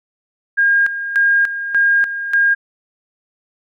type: tone with tremolo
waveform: sine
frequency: 1618 Hz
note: G#6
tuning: 46 cents flat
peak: -10 dBFS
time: 0.57-2.55 s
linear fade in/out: 20 ms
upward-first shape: square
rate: 1.7 Hz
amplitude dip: 70%
effects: none